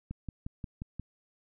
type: click train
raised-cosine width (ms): 5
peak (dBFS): -25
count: 6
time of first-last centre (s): 0.11-0.997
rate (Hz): 5.64
effects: none